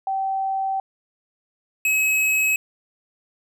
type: tone pair in turn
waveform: sine / square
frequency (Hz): 773 / 2561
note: G5 / D#7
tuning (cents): -24 / +49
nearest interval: octave + major sixth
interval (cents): 2073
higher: second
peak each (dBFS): -21 / -18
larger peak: second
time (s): 0.07-0.8 / 1.85-2.56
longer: first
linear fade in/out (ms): 2
effects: none